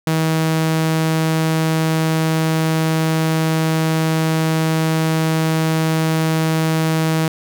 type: tone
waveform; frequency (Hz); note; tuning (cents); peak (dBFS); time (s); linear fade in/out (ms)
sawtooth; 159.9; D#3; +48; -11; 0.07-7.28; 2
effects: none